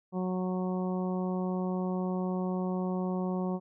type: harmonic tone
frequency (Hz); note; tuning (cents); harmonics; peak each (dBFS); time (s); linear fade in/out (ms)
183.9; F#3; -10; 1 / 2 / 3 / 4 / 5 / 6; -30 / -36 / -40 / -42 / -44 / -46; 0.12-3.6; 50
effects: none